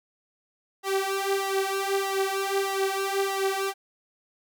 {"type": "tone with flanger", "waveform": "sawtooth", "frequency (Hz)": 390, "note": "G4", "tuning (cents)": -9, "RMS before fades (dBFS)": -27, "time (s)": [0.83, 3.74], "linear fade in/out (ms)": 50, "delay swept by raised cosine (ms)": [1.5, 4.4], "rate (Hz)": 1.6, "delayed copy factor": 0.85, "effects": []}